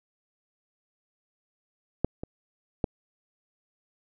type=clicks; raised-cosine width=2 ms; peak=-9 / -21 / -11 dBFS; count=3; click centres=2.046 / 2.235 / 2.842 s; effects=none